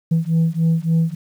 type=beating tone pair; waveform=sine; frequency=162.2 / 165.7 Hz; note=E3 / E3; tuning=-28 / +9 cents; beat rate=3.5 Hz; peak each=-16 dBFS; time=0.11-1.15 s; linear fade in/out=10 ms; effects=tanh soft clip ceiling -11 dBFS + 8-bit